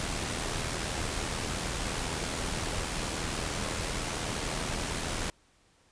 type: noise with amplitude modulation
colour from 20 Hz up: pink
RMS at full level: -31 dBFS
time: 0-5.3 s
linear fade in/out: 0 ms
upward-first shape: sine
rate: 80.9 Hz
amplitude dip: 45%
effects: pink hiss -65 dBFS RMS until 5.91 s + resampled to 22050 Hz